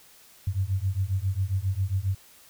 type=beating tone pair; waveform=sine; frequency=92.3 / 99.7 Hz; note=F#2 / G2; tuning=-4 / +30 cents; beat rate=7.4 Hz; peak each=-27 dBFS; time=0.47-2.15 s; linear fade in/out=5 ms; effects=white hiss -54 dBFS RMS until 2.49 s